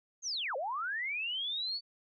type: linear two-way sweep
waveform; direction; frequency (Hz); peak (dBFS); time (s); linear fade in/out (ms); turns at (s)
sine; down then up; 6610 to 488.2 to 4534; -33; 0.22-1.81; 50; 0.56
effects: none